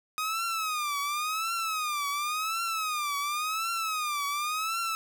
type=tone with vibrato; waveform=sawtooth; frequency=1244.5 Hz; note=D#6; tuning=in tune; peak=-25 dBFS; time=0.18-4.95 s; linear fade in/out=0 ms; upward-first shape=triangle; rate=0.92 Hz; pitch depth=170 cents each way; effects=none